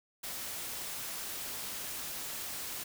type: noise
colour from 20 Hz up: white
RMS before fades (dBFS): -40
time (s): 0.23-2.84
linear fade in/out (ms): 10
effects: none